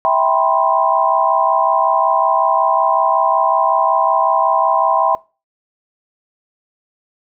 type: chord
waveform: sine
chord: C major seventh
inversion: first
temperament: just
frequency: 654.1 / 784.9 / 981.1 / 1046.5 Hz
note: E5 / G5 / B5 / C6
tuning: -14 / +2 / -12 / 0 cents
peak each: -17 dBFS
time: 0.05-5.15 s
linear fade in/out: 0 ms
effects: noise-tail reverb RT60 0.3 s tail -21 dB re dry